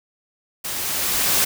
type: noise with level ramp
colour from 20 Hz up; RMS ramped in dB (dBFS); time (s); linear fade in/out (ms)
white; -28 to -17; 0.64-1.45; 10
effects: none